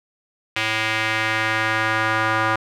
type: tone with band-pass filter sweep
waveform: square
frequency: 110 Hz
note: A2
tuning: in tune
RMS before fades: -21 dBFS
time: 0.56-2.56 s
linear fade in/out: 5 ms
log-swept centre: 2500 to 1300 Hz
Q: 1.9
effects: none